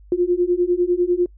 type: beating tone pair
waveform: sine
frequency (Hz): 348.8 / 358.8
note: F4 / F4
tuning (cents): -2 / +47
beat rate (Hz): 10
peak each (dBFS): -19 / -18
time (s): 0.12-1.26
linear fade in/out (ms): 2
effects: noise-tail reverb RT60 0.1 s tail -26 dB re dry + added 50 Hz sine -43 dBFS peak until 1.37 s